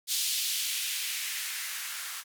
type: noise with band-pass filter sweep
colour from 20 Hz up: violet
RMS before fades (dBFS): -33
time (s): 0.07-2.24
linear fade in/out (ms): 50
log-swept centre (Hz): 3900 to 1300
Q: 1.6
effects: none